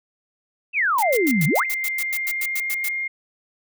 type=exponential two-way sweep; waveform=sine; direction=down then up; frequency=2745 to 138.59 to 2745 Hz; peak=-17 dBFS; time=0.73-1.66 s; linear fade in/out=50 ms; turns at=1.46 s
type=noise bursts; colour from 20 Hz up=blue; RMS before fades=-27 dBFS; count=14; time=0.98-2.888 s; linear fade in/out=5 ms; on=49 ms; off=94 ms
type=tone with pitch glide; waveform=sine; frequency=2093 to 2122 Hz; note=C7 to C7; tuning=0 to +24 cents; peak=-23 dBFS; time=1.02-3.08 s; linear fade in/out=10 ms; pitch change=+24 cents; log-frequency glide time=1.57-2.83 s
effects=none